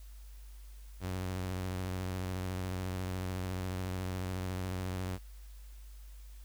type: tone with vibrato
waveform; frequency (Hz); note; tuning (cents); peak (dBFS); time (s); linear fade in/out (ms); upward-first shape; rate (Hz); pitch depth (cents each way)
sawtooth; 92.5; F#2; 0; -31; 1-5.19; 50; square; 14; 34
effects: added 50 Hz sine -47 dBFS peak until 6.44 s + white hiss -63 dBFS RMS until 6.44 s